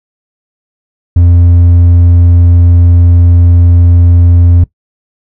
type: tone with hard clipping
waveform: sine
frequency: 86.8 Hz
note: F2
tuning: 10 cents flat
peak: -3 dBFS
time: 1.16-4.64 s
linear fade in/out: 5 ms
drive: 3 dB
effects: noise-tail reverb RT60 0.1 s tail -18 dB re dry